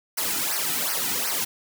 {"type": "noise with flanger", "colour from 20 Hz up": "white", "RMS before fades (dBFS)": -26, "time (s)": [0.17, 1.45], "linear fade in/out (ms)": 10, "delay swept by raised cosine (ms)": [0.27, 1.87], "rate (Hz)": 2.7, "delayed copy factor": -1, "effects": []}